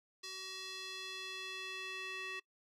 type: tone with band-pass filter sweep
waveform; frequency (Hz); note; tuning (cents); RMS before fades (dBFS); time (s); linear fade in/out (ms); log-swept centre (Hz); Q
square; 377.5; F#4; +35; -45; 0.23-2.4; 10; 4600 to 2500; 2
effects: noise-tail reverb RT60 0.1 s tail -21 dB re dry